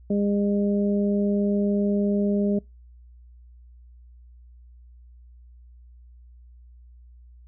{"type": "harmonic tone", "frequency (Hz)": 203, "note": "G#3", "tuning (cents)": -39, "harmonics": [1, 2, 3], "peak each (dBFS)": [-21, -27, -31], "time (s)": [0.1, 2.59], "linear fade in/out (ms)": 5, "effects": ["noise-tail reverb RT60 0.2 s tail -25 dB re dry", "added 60 Hz sine -46 dBFS peak until 7.47 s"]}